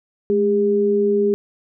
sine tone pair together, 211 / 405.1 Hz, G#3 / G#4, +28 / -43 cents, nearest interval major seventh, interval 1129 cents, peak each -21 / -15 dBFS, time 0.3-1.34 s, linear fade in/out 0 ms, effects none

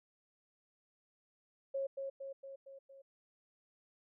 sine tone with echo, 545 Hz, C#5, 29 cents flat, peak -34 dBFS, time 1.74-1.87 s, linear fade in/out 10 ms, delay 230 ms, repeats 5, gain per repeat -4 dB, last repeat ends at 3.02 s, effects none

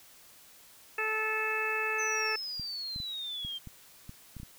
harmonic tone, 435.9 Hz, A4, 16 cents flat, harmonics 1 / 2 / 3 / 4 / 5 / 6, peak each -37 / -40 / -37 / -34 / -40 / -33 dBFS, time 0.98-2.36 s, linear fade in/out 5 ms
sine exponential sweep, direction down, 6190 to 3136 Hz, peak -35 dBFS, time 1.98-3.59 s, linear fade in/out 20 ms
clicks, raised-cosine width 5 ms, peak -31 dBFS, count 9, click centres 2.597 / 2.961 / 3.002 / 3.449 / 3.673 / 4.094 / 4.367 / 4.4 / 4.432 s
effects white hiss -56 dBFS RMS until 4.58 s

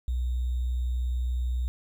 sine tone with sample-and-hold, 61.74 Hz, B1, in tune, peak -25 dBFS, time 0.08-1.68 s, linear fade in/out 0 ms, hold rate 3675 Hz, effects none

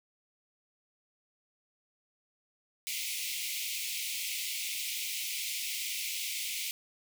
pink high-pass noise, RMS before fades -36 dBFS, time 2.87-6.71 s, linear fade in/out 0 ms, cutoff 2100 Hz, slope 96 dB/octave, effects none

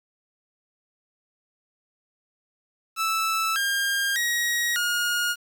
sawtooth tone with pitch steps, 1316 / 1608 / 1896 / 1431 Hz, E6 / G6 / A#6 / F6, -3 / +44 / +29 / +42 cents, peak -19 dBFS, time 2.96-5.36 s, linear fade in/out 50 ms, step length 600 ms, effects 8-bit

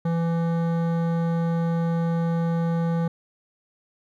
sine tone with hard clipping, 167.3 Hz, E3, 26 cents sharp, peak -23 dBFS, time 0.05-3.08 s, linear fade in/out 5 ms, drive 14 dB, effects none

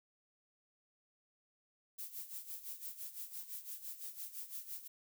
violet noise with tremolo, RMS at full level -44 dBFS, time 1.98-4.88 s, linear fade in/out 10 ms, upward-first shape sine, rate 5.9 Hz, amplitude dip 75%, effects none

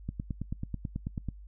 click train, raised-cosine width 5 ms, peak -21 dBFS, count 12, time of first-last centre 0.09-1.287 s, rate 9.19 Hz, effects noise-tail reverb RT60 0.1 s tail -24 dB re dry + added 50 Hz sine -45 dBFS peak until 1.47 s

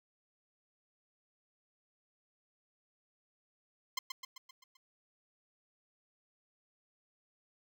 10% pulse tone with echo, 1046.5 Hz, C6, in tune, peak -24 dBFS, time 3.97-3.99 s, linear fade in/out 5 ms, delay 130 ms, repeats 6, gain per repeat -5 dB, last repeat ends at 4.77 s, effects none

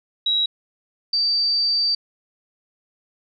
sine tone pair in turn, 3864 / 4642 Hz, B7 / D8, -39 / -21 cents, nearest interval minor third, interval 318 cents, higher second, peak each -17 dBFS, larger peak neither, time 0.26-0.46 / 1.13-1.95 s, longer second, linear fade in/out 5 ms, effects none

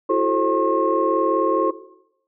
sine tone cluster, 332.6 / 371.7 / 436.6 / 532 / 1076 Hz, E4 / F#4 / A4 / C5 / C6, +16 / +8 / -13 / +29 / +48 cents, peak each -22 dBFS, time 0.09-1.71 s, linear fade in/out 10 ms, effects noise-tail reverb RT60 0.8 s tail -17 dB re dry + tanh soft clip ceiling -6 dBFS

